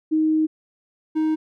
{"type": "tone pair in turn", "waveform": ["sine", "triangle"], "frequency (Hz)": [313.1, 313.1], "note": ["D#4", "D#4"], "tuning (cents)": [11, 11], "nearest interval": "unison", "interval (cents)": 0, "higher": "neither", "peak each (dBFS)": -16, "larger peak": "neither", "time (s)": [[0.11, 0.47], [1.15, 1.36]], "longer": "first", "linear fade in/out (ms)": 20, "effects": []}